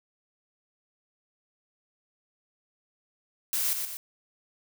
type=noise with echo; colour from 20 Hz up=blue; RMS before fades=-28 dBFS; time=3.53-3.73 s; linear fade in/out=0 ms; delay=120 ms; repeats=2; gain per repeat=-5 dB; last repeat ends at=3.97 s; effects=none